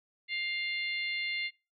harmonic tone, 700 Hz, F5, 4 cents sharp, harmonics 3 / 4 / 5 / 6, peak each -33 / -39 / -42 / -41 dBFS, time 0.28-1.51 s, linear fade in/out 50 ms, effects noise-tail reverb RT60 0.3 s tail -24 dB re dry

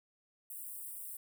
white high-pass noise, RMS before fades -45 dBFS, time 0.5-1.17 s, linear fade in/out 5 ms, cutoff 8100 Hz, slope 96 dB/octave, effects none

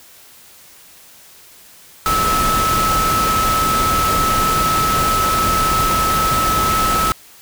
sine tone in noise, 1300 Hz, E6, 24 cents flat, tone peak -15 dBFS, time 2.06-7.12 s, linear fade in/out 0 ms, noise pink, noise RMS -20 dBFS, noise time 2.06-7.12 s, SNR +2 dB, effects white hiss -44 dBFS RMS until 7.41 s

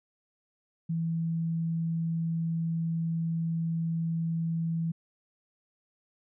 sine tone, 164.81 Hz, E3, in tune, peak -27 dBFS, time 0.89-4.92 s, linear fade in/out 10 ms, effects none

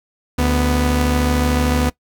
sawtooth tone pair together, 73.42 / 247.1 Hz, D2 / B3, 0 / +1 cents, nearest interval octave + major sixth, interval 2101 cents, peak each -13 / -14 dBFS, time 0.38-1.9 s, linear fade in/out 10 ms, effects noise-tail reverb RT60 0.1 s tail -20 dB re dry

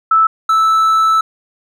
sine / triangle tone pair in turn, 1314 / 1314 Hz, E6 / E6, -6 / -6 cents, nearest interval unison, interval 0 cents, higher neither, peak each -7 dBFS, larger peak neither, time 0.11-0.27 / 0.49-1.21 s, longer second, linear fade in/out 5 ms, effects none

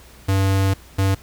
square tone pair in turn, 96.8 / 96.8 Hz, G2 / G2, -21 / -21 cents, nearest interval unison, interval 0 cents, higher neither, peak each -16 dBFS, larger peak neither, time 0.28-0.74 / 0.98-1.15 s, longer first, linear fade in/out 10 ms, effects added 60 Hz sine -47 dBFS peak until 1.22 s + pink hiss -47 dBFS RMS until 1.22 s

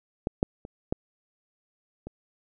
clicks, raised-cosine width 2 ms, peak -13 / -8 / -26 / -12 / -24 dBFS, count 5, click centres 0.271 / 0.429 / 0.651 / 0.925 / 2.07 s, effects none

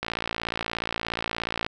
click train, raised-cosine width 0.3 ms, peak -11 dBFS, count 94, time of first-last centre 0.03-1.664 s, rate 56.9 Hz, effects none

